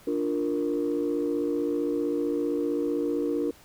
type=chord; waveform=sine; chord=Bb major; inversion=first; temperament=equal; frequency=293.7 / 349.2 / 466.2 Hz; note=D4 / F4 / Bb4; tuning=0 / 0 / 0 cents; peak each=-27 / -29 / -28 dBFS; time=0.07-3.51 s; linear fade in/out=5 ms; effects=tanh soft clip ceiling -18 dBFS + pink hiss -54 dBFS RMS until 3.64 s